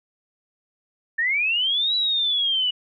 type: linear two-way sweep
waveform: sine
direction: up then down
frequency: 1760 to 3951 to 2920 Hz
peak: -19 dBFS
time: 1.18-2.71 s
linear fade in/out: 10 ms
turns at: 1.95 s
effects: none